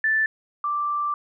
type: tone pair in turn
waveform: sine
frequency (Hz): 1760 / 1174.7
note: A6 / D6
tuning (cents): 0 / 0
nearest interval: perfect fifth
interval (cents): 700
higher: first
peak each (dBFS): -18 / -22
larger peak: first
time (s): 0.04-0.26 / 0.64-1.14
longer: second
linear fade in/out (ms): 2
effects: none